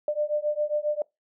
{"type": "beating tone pair", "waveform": "sine", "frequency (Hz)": [594, 601.4], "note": ["D5", "D5"], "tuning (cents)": [20, 41], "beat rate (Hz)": 7.4, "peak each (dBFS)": -27, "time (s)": [0.08, 1.02], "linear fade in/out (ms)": 2, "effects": ["noise-tail reverb RT60 0.2 s tail -25 dB re dry"]}